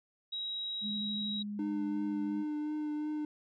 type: tone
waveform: sine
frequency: 3836 Hz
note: A#7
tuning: 49 cents sharp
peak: -35 dBFS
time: 0.32-1.43 s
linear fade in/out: 10 ms
type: tone with pitch glide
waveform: sine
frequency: 207.7 to 206.3 Hz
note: G#3 to G#3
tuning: 0 to -11 cents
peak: -36 dBFS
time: 0.81-2.45 s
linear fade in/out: 50 ms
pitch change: -11 cents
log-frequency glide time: 1.22-1.58 s
type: tone with vibrato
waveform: triangle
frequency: 301.7 Hz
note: D4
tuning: 47 cents sharp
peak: -31 dBFS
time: 1.59-3.25 s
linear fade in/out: 2 ms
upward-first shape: triangle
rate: 2.8 Hz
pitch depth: 18 cents each way
effects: none